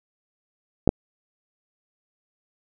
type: clicks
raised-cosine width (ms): 2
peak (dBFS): -3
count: 2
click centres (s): 0.876 / 0.891
effects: none